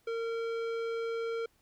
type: tone with tanh clipping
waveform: sine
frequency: 458.5 Hz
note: A#4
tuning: 29 cents flat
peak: -34 dBFS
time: 0.07-1.46 s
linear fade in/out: 5 ms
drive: 15 dB
effects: pink hiss -70 dBFS RMS until 1.61 s